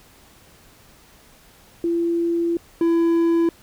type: tone pair in turn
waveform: sine / triangle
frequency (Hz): 339 / 334.9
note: E4 / E4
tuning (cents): +49 / +27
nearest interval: unison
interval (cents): 22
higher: first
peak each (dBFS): -18 / -13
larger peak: second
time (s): 1.84-2.57 / 2.81-3.49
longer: first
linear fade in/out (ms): 2
effects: pink hiss -51 dBFS RMS until 3.62 s

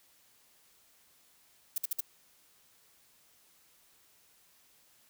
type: noise bursts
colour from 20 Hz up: violet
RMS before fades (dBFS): -31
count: 4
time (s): 1.76-2.006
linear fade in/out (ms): 5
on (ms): 21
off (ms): 54
effects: white hiss -65 dBFS RMS until 5.09 s

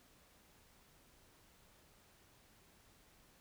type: silence
effects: pink hiss -67 dBFS RMS until 3.4 s

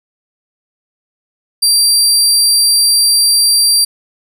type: tone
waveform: 25% pulse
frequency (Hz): 4711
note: D8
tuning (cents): +5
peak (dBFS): -3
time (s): 1.62-3.85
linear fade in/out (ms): 10
effects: none

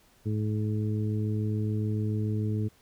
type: harmonic tone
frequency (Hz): 106.9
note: A2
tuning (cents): -49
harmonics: 1 / 2 / 3 / 4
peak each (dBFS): -27 / -33 / -37 / -39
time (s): 0.25-2.69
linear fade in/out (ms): 20
effects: pink hiss -62 dBFS RMS until 2.81 s

